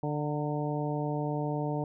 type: harmonic tone with a mistuned harmonic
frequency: 148.2 Hz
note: D3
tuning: 16 cents sharp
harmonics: 1 / 2 / 3 / 4 / 5 / 6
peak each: -32 / -35 / -37 / -38 / -39 / -40 dBFS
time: 0.03-1.84 s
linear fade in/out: 2 ms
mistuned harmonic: 6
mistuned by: +40 cents
effects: none